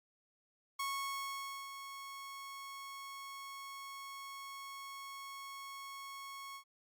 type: tone with ADSR envelope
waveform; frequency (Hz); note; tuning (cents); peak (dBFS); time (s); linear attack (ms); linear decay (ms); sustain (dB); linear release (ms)
sawtooth; 1100; C#6; -14; -32; 0.79-6.64; 8; 890; -10; 84
effects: Opus 48 kbps